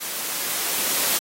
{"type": "noise with level ramp", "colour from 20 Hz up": "white", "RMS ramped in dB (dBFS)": [-30, -21], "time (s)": [0, 1.19], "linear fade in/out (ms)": 20, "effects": ["high-pass 200 Hz 12 dB/octave", "AAC 48 kbps"]}